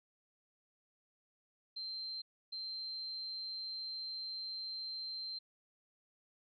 sine tone bursts at uneven times, 4133 Hz, C8, 22 cents flat, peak -40 dBFS, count 2, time 1.76-2.22 / 2.52-5.39 s, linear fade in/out 10 ms, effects none

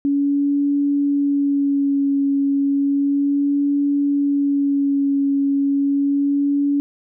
sine tone with vibrato, 281.6 Hz, C#4, 27 cents sharp, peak -15 dBFS, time 0.05-6.8 s, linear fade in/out 0 ms, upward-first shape sine, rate 0.33 Hz, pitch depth 19 cents each way, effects none

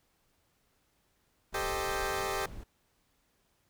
brown noise, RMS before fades -44 dBFS, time 1.52-2.64 s, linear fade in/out 10 ms
15% pulse chord, A half-diminished seventh, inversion third, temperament equal, 392 / 440 / 523.3 / 622.3 Hz, G4 / A4 / C5 / Eb5, 0 / 0 / 0 / 0 cents, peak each -28 / -32 / -33 / -32 dBFS, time 1.54-2.46 s, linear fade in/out 5 ms
effects pink hiss -73 dBFS RMS until 3.69 s

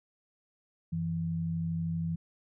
sine tone pair together, 92.9 / 165.53 Hz, F#2 / E3, +7 / +8 cents, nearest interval minor seventh, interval 1001 cents, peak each -38 / -30 dBFS, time 0.92-2.16 s, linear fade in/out 10 ms, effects none

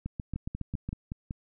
two click trains, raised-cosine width 5 ms, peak -21 / -22 dBFS, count 7 / 6, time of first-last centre 0.06-0.89 / 0.36-1.309 s, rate 7.23 / 5.27 Hz, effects none

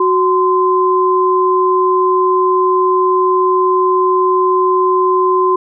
sine tone pair together, 370 / 1033.6 Hz, F#4 / C6, 0 / -21 cents, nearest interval octave + tritone, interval 1779 cents, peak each -12 dBFS, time 0-5.56 s, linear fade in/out 5 ms, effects none

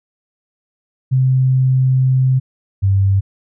sine tone pair in turn, 130.3 / 97.61 Hz, C3 / G2, -7 / -7 cents, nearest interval perfect fourth, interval 500 cents, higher first, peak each -10 dBFS, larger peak neither, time 1.11-2.4 / 2.82-3.21 s, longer first, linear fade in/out 20 ms, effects none

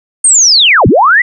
sine linear two-way sweep, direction down then up, 8840 to 73.42 to 2038 Hz, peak -3 dBFS, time 0.24-1.22 s, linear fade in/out 5 ms, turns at 0.87 s, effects none

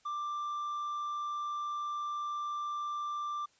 triangle tone, 1181 Hz, D6, 9 cents sharp, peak -32 dBFS, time 0.05-3.46 s, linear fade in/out 10 ms, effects white hiss -68 dBFS RMS until 3.59 s + resampled to 16000 Hz

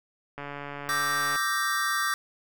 click train, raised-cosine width 0.5 ms, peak -22 dBFS, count 141, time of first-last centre 0.38-1.359 s, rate 143 Hz
square chord, E half-diminished seventh, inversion third, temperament equal, 1174.7 / 1318.5 / 1568 / 1864.7 Hz, D6 / E6 / G6 / Bb6, 0 / 0 / 0 / 0 cents, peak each -30 / -35 / -30 / -32 dBFS, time 0.89-2.14 s, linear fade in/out 0 ms
effects none

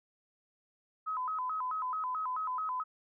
sine tone with vibrato, 1134 Hz, C#6, 39 cents sharp, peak -32 dBFS, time 1.06-2.84 s, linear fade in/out 20 ms, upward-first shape square, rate 4.6 Hz, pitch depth 200 cents each way, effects none

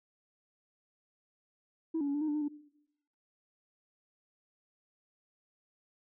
sine tone with pitch steps, 323.6 / 285.2 / 281.8 / 292.5 / 310 / 294.9 / 302 / 292.1 Hz, E4 / C#4 / C#4 / D4 / D#4 / D4 / D4 / D4, -32 / +49 / +29 / -7 / -6 / +7 / +48 / -9 cents, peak -28 dBFS, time 1.94-2.484 s, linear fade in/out 10 ms, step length 68 ms, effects noise-tail reverb RT60 0.8 s tail -19 dB re dry + tanh soft clip ceiling -27 dBFS

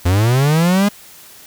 45% pulse linear sweep, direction up, 84 to 207.7 Hz, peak -11 dBFS, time 0.05-0.89 s, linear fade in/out 10 ms, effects white hiss -41 dBFS RMS until 1.46 s

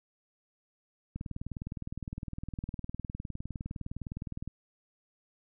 click train, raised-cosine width 5 ms, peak -25 dBFS, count 66, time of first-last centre 1.16-4.476 s, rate 19.6 Hz, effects none

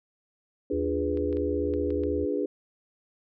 sine chord, D diminished seventh, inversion none, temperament equal with one note detuned, 293.7 / 349.2 / 412 / 493.9 Hz, D4 / F4 / Ab4 / Cb5, 0 / 0 / -14 / 0 cents, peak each -30 / -34 / -29 / -32 dBFS, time 0.7-2.46 s, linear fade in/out 5 ms
sine tone, 79.8 Hz, D#2, 44 cents sharp, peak -33 dBFS, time 0.72-2.26 s, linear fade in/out 20 ms
clicks, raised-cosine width 0.3 ms, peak -33 dBFS, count 6, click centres 1.173 / 1.328 / 1.37 / 1.738 / 1.905 / 2.036 s
effects none

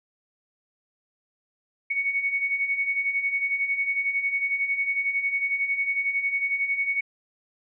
sine beating tone pair, 2217 / 2228 Hz, C#7 / C#7, 0 / +8 cents, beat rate 11 Hz, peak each -30 / -24 dBFS, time 1.9-7.01 s, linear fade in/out 10 ms, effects none

